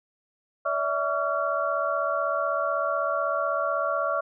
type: tone cluster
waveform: sine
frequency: 574 / 650 / 1134 / 1376 Hz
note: D5 / E5 / C#6 / F6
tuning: -40 / -24 / +39 / -26 cents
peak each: -29 dBFS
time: 0.65-4.21 s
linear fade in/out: 10 ms
effects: none